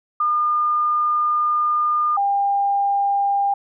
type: tone pair in turn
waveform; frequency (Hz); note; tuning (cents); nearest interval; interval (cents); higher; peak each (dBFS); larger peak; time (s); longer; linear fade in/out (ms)
sine; 1211 / 800.6; D#6 / G5; -47 / +36; perfect fifth; 717; first; -16; neither; 0.2-2.17 / 2.17-3.54; first; 5
effects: none